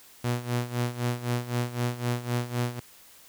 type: tone with tremolo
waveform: sawtooth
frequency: 121.3 Hz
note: B2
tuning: 31 cents flat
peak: -20 dBFS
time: 0.24-2.8 s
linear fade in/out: 5 ms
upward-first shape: sine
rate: 3.9 Hz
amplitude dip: 80%
effects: white hiss -53 dBFS RMS until 3.28 s